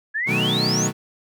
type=exponential sweep; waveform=sine; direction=up; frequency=1661.2 to 7040 Hz; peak=-21 dBFS; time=0.14-0.88 s; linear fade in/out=20 ms
type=chord; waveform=30% pulse; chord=B dominant seventh; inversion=none; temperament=equal; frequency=123.47 / 155.56 / 185 / 220 Hz; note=B2 / D#3 / F#3 / A3; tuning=0 / 0 / 0 / 0 cents; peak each=-24 dBFS; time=0.26-0.93 s; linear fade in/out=50 ms
effects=none